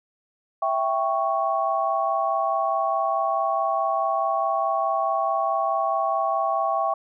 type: chord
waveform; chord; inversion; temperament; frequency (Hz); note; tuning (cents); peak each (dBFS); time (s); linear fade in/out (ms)
sine; C# diminished; first; equal; 659.3 / 784 / 1108.7; E5 / G5 / C#6; 0 / 0 / 0; -25; 0.62-6.94; 5
effects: none